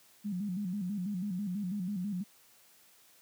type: tone with vibrato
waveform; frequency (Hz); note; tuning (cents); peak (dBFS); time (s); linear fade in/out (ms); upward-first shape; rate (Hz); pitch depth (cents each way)
sine; 192.7; G3; -29; -32; 0.24-2.24; 20; square; 6.1; 120
effects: white hiss -62 dBFS RMS until 3.21 s + high-pass 100 Hz 12 dB/octave